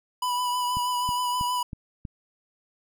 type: tone with vibrato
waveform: square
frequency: 987.8 Hz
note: B5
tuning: in tune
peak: -25 dBFS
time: 0.22-1.63 s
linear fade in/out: 5 ms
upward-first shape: triangle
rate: 6.3 Hz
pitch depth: 26 cents each way
type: click train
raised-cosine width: 5 ms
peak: -22 dBFS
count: 5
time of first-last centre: 0.77-2.052 s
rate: 3.12 Hz
effects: none